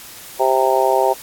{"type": "harmonic tone", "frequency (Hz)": 131.4, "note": "C3", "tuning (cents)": 8, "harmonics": [3, 4, 5, 6, 7], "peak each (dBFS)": [-19, -19, -19, -19, -19], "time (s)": [0.39, 1.14], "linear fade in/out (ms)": 20, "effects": ["white hiss -37 dBFS RMS until 1.22 s", "AAC 64 kbps"]}